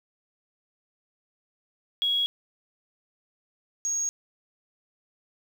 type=tone pair in turn; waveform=sine; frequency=3322 / 6575 Hz; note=G#7 / G#8; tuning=0 / -18 cents; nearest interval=octave; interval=1182 cents; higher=second; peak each=-22 / -25 dBFS; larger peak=first; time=2.02-2.26 / 3.85-4.09 s; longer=neither; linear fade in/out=0 ms; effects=8-bit